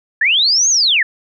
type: linear two-way sweep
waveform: sine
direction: up then down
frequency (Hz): 1658 to 6645 to 1658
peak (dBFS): -10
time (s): 0.21-1.03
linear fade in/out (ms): 5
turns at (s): 0.69
effects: none